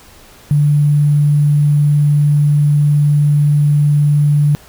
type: tone with sample-and-hold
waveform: sine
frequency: 146.83 Hz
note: D3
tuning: in tune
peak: -8 dBFS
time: 0.51-4.55 s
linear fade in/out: 0 ms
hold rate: 11025 Hz
effects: pink hiss -42 dBFS RMS until 4.68 s

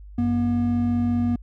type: tone pair together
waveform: triangle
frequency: 95.06 / 240 Hz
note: F#2 / B3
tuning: +47 / -49 cents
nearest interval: octave + major third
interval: 1604 cents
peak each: -24 / -18 dBFS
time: 0.18-1.36 s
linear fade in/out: 5 ms
effects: added 50 Hz sine -39 dBFS peak until 1.42 s

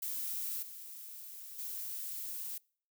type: noise with level steps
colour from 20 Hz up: violet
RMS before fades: -38 / -48 / -41 dBFS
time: 0.02-2.58 s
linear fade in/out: 5 ms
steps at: 0.62 / 1.58 s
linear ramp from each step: 10 ms
effects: noise-tail reverb RT60 0.5 s tail -26 dB re dry

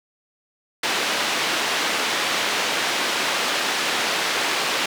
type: band-pass noise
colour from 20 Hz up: white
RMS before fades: -23 dBFS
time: 0.83-4.86 s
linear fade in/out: 5 ms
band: 280 to 3600 Hz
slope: 12 dB/octave
effects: none

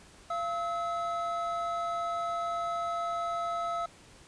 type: tone pair together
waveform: triangle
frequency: 685 / 1294.2 Hz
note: F5 / E6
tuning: -34 / -32 cents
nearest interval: major seventh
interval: 1102 cents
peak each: -31 / -31 dBFS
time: 0.3-3.86 s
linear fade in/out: 5 ms
effects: pink hiss -55 dBFS RMS until 4.27 s + resampled to 22050 Hz

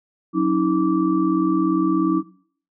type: tone cluster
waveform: sine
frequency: 183.5 / 280.7 / 320.8 / 1162 Hz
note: F#3 / C#4 / E4 / D6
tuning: -14 / +22 / -47 / -19 cents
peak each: -23 / -22 / -18 / -27 dBFS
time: 0.33-2.23 s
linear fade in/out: 50 ms
effects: noise-tail reverb RT60 0.5 s tail -17 dB re dry

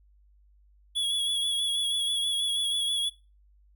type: tone with vibrato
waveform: square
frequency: 3365 Hz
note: G#7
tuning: 22 cents sharp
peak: -26 dBFS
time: 0.95-3.1 s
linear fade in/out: 20 ms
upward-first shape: sine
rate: 6.2 Hz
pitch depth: 33 cents each way
effects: noise-tail reverb RT60 0.3 s tail -21 dB re dry + added 50 Hz sine -57 dBFS peak until 3.75 s

